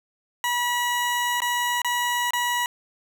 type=tone with dropouts; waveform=20% pulse; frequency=969 Hz; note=B5; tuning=33 cents flat; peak=-17 dBFS; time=0.44-2.66 s; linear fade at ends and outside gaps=1 ms; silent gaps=1.404-1.419 / 1.818-1.846 / 2.307-2.334 s; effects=none